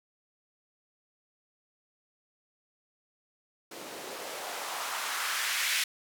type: noise with band-pass filter sweep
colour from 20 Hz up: blue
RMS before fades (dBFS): -34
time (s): 3.71-5.84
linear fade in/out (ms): 5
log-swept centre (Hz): 300 to 2300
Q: 1.6
effects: none